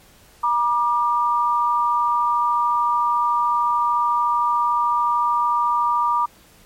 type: tone pair together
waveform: sine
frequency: 957.4 / 1191 Hz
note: A#5 / D6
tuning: +46 / +24 cents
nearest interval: major third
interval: 378 cents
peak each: -19 dBFS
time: 0.43-6.26 s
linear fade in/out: 10 ms
effects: pink hiss -51 dBFS RMS until 6.65 s + MP3 64 kbps